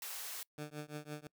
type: high-pass noise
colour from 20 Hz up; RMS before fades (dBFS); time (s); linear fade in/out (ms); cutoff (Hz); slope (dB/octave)
white; -44; 0.02-0.43; 2; 610; 12
type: tone with tremolo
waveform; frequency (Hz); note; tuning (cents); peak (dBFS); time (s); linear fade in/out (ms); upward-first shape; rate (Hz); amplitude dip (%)
15% pulse; 150; D3; +37; -33; 0.58-1.27; 2; triangle; 5.9; 100
effects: noise-tail reverb RT60 0.1 s tail -25 dB re dry